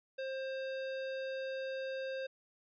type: tone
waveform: square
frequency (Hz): 530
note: C5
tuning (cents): +22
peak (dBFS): -38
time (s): 0.18-2.27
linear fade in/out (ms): 10
effects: resampled to 11025 Hz

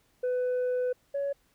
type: tone pair in turn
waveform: sine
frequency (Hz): 499.8 / 561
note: B4 / C#5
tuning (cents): +21 / +21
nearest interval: major second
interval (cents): 200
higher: second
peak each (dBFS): -23 / -26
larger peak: first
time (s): 0.23-0.93 / 1.14-1.33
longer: first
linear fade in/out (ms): 10
effects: tanh soft clip ceiling -25 dBFS + pink hiss -68 dBFS RMS until 1.54 s

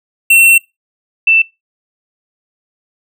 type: tone pair in turn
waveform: square / sine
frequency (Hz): 2710 / 2663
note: E7 / E7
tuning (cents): +47 / +17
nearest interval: unison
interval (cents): 30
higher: first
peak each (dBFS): -5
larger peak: neither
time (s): 0.3-0.58 / 1.27-1.42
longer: first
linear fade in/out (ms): 5
effects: noise-tail reverb RT60 0.2 s tail -22 dB re dry

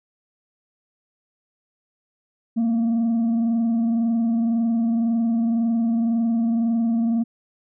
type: tone with frequency modulation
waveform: sine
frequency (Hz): 230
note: A#3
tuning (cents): -23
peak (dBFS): -15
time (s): 2.56-7.24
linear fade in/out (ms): 20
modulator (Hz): 21.9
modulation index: 0.25
effects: tanh soft clip ceiling -17 dBFS

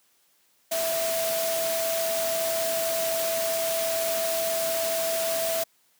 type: tone in noise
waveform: sine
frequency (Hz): 659.3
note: E5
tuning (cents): 0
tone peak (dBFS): -26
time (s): 0.71-5.64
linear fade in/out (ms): 10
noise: white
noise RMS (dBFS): -30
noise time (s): 0.71-5.64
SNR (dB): +1
effects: white hiss -65 dBFS RMS until 5.99 s + high-pass 150 Hz 12 dB/octave

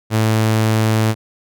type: tone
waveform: sawtooth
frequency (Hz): 110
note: A2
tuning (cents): 0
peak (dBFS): -9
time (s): 0.1-1.15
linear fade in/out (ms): 50
effects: none

